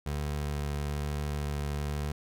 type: tone with vibrato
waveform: 25% pulse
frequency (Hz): 73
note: D2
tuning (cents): -10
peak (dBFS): -27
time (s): 0.06-2.12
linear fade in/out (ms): 5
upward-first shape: sine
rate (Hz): 1.1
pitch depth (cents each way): 12
effects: none